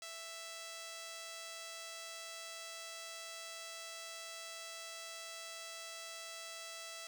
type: tone with amplitude modulation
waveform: 5% pulse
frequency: 661 Hz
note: E5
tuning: 5 cents sharp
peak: -33 dBFS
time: 0.02-7.07 s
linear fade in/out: 2 ms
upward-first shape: sine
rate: 197 Hz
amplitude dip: 35%
effects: none